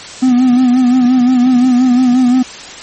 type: tone with vibrato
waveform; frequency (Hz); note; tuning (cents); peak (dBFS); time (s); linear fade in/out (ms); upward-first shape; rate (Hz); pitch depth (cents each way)
triangle; 250.7; B3; +26; -4; 0.22-2.43; 10; sine; 5.7; 58
effects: white hiss -29 dBFS RMS until 2.82 s + MP3 32 kbps